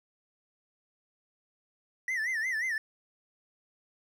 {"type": "tone with vibrato", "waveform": "triangle", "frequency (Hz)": 1903, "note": "A#6", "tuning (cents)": 35, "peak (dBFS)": -27, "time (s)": [2.08, 2.78], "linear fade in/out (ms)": 2, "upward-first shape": "sine", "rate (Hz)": 5.6, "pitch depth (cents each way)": 160, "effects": []}